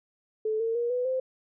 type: tone with pitch steps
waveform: sine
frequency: 434.9 / 454.4 / 474.8 / 496.1 / 518.4 Hz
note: A4 / A#4 / A#4 / B4 / C5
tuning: -20 / -44 / +32 / +8 / -16 cents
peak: -25 dBFS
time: 0.45-1.2 s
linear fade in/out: 5 ms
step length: 150 ms
effects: none